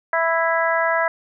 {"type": "harmonic tone", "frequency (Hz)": 330, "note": "E4", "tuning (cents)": 2, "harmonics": [2, 3, 4, 5, 6], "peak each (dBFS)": [-21, -23, -25, -23, -26], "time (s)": [0.13, 1.08], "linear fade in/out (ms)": 2, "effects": []}